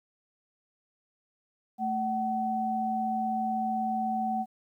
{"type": "tone pair together", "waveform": "sine", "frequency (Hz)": [221, 754.6], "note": ["A3", "F#5"], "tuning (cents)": [8, 34], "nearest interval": "octave + major sixth", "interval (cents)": 2126, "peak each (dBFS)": [-32, -28], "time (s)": [1.78, 4.46], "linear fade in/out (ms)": 50, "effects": ["11-bit"]}